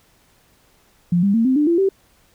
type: tone with pitch steps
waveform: sine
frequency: 174.61 / 199.42 / 227.8 / 260.1 / 297.1 / 339.3 / 387.5 Hz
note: F3 / G3 / A#3 / C4 / D4 / F4 / G4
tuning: 0 / +30 / -40 / -10 / +20 / -50 / -20 cents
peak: -13 dBFS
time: 1.12-1.89 s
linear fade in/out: 5 ms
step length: 110 ms
effects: pink hiss -57 dBFS RMS until 2.34 s